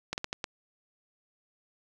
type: slowing click train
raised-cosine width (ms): 0.2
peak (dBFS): -15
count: 5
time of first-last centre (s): 0.13-0.442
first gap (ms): 49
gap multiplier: 1.32
effects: none